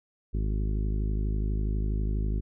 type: harmonic tone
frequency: 52.2 Hz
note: G#1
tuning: 10 cents sharp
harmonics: 1 / 2 / 3 / 4 / 5 / 6 / 7 / 8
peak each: -26 / -34 / -38 / -39 / -43 / -46 / -44 / -50 dBFS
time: 0.33-2.41 s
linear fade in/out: 20 ms
effects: none